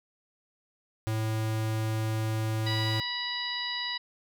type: tone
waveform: square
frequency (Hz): 110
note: A2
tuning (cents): 0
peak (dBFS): -28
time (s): 1.07-3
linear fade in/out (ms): 0
type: harmonic tone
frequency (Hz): 977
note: B5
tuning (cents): -19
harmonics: 1 / 2 / 3 / 4 / 5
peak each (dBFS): -40 / -36 / -39 / -34 / -38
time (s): 2.66-3.98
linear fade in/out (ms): 10
effects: none